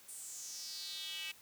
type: tone with high-pass filter sweep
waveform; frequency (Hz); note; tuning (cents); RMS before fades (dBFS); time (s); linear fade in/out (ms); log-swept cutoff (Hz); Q
square; 174.61; F3; 0; -45; 0.08-1.32; 10; 9200 to 2600; 4.5
effects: white hiss -60 dBFS RMS until 1.41 s + high-pass 60 Hz 12 dB/octave